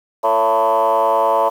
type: tone with frequency modulation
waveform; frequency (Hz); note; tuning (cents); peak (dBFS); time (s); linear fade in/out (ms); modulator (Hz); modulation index
sine; 780; G5; -9; -11; 0.23-1.5; 20; 110; 2.6
effects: tanh soft clip ceiling -8 dBFS + 7-bit